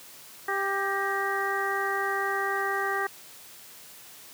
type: harmonic tone with a mistuned harmonic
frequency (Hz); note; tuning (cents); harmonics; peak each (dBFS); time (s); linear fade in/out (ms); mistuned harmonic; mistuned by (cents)
394; G4; +9; 1 / 2 / 3 / 4 / 5; -32 / -32 / -32 / -32 / -32; 0.48-3.07; 5; 5; -64
effects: white hiss -48 dBFS RMS until 4.33 s + high-pass 100 Hz 12 dB/octave